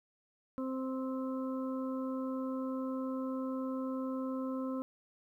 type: harmonic tone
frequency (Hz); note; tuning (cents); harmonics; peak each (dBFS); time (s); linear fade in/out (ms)
261.6; C4; 0; 1 / 2 / 4 / 5; -35 / -41 / -47 / -49; 0.58-4.82; 0
effects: 12-bit